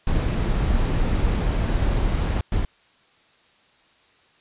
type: noise bursts at uneven times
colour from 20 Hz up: brown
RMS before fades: -21 dBFS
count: 2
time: 0.07-2.41 / 2.52-2.65 s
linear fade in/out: 2 ms
effects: white hiss -58 dBFS RMS until 4.4 s + resampled to 8000 Hz